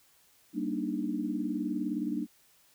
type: chord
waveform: sine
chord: Eb major seventh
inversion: first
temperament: just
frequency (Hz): 194.45 / 233.3 / 291.7 / 311.1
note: G3 / Bb3 / D4 / Eb4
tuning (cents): -14 / +2 / -12 / 0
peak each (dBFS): -37 / -35 / -34 / -36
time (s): 0.53-2.27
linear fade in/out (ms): 50
effects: white hiss -64 dBFS RMS until 2.74 s